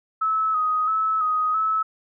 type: tone with vibrato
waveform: sine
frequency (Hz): 1276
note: D#6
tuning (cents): +43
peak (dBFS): -19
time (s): 0.21-1.83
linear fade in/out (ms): 10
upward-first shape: square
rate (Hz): 1.5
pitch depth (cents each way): 32
effects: none